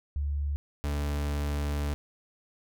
sine / 40% pulse tone pair in turn, 72 / 72.63 Hz, D2 / D2, -34 / -19 cents, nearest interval unison, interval 15 cents, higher second, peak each -27 dBFS, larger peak neither, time 0.16-0.56 / 0.84-1.94 s, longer second, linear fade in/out 0 ms, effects none

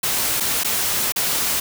white noise with dropouts, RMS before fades -21 dBFS, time 0.03-1.6 s, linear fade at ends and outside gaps 5 ms, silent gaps 0.401-0.405 / 0.636-0.645 / 1.122-1.16 s, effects none

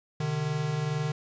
square tone pair together, 129.3 / 151.48 Hz, C3 / D#3, -20 / -46 cents, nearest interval minor third, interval 274 cents, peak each -34 / -29 dBFS, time 0.2-1.12 s, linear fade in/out 5 ms, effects resampled to 16000 Hz + 10-bit

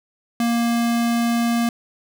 square tone, 234.4 Hz, A#3, 10 cents sharp, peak -18 dBFS, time 0.4-1.69 s, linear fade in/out 2 ms, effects none

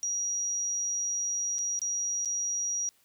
sine tone with dropouts, 5750 Hz, F8, 50 cents sharp, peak -28 dBFS, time 0.03-2.89 s, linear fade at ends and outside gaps 0 ms, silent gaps 1.584-1.589 / 1.791-1.817 / 2.249-2.257 s, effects white hiss -66 dBFS RMS until 3.04 s

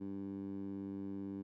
15% pulse tone with band-pass filter, 98 Hz, G2, in tune, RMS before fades -43 dBFS, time 0-1.43 s, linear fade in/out 20 ms, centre 260 Hz, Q 2.6, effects none

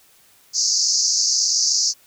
white band-pass noise, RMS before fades -19 dBFS, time 0.53-1.94 s, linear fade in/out 50 ms, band 4600 to 6700 Hz, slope 96 dB/octave, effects white hiss -54 dBFS RMS until 2.06 s

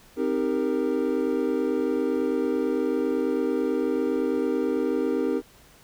triangle chord, C minor seventh, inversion none, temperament equal with one note detuned, 261.6 / 311.1 / 397.7 / 466.2 Hz, C4 / Eb4 / G4 / Bb4, 0 / 0 / +25 / 0 cents, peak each -26 dBFS, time 0.16-5.42 s, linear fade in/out 50 ms, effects pink hiss -54 dBFS RMS until 5.83 s

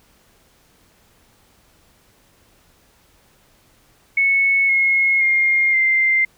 sine tone with pitch steps, 2204 / 2165 / 2126 / 2089 Hz, C#7 / C#7 / C7 / C7, -11 / -41 / +27 / -3 cents, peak -13 dBFS, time 4.17-6.25 s, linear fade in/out 5 ms, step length 520 ms, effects pink hiss -56 dBFS RMS until 6.37 s

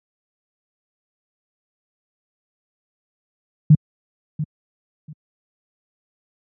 sine tone with echo, 152.3 Hz, D#3, 37 cents flat, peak -5 dBFS, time 3.7-3.75 s, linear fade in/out 5 ms, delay 690 ms, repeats 2, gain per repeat -14 dB, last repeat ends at 5.13 s, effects high-pass 100 Hz 12 dB/octave

